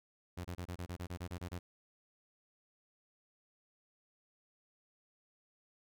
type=tone bursts; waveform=sawtooth; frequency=88.5 Hz; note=F2; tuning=23 cents sharp; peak=-36 dBFS; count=12; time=0.37-1.59 s; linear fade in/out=10 ms; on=76 ms; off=28 ms; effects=none